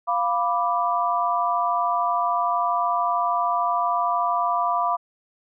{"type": "chord", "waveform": "sine", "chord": "B diminished", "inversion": "second", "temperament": "equal", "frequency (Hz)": [698.5, 987.8, 1174.7], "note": ["F5", "B5", "D6"], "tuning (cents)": [0, 0, 0], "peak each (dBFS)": -24, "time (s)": [0.07, 4.97], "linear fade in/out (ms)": 20, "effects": []}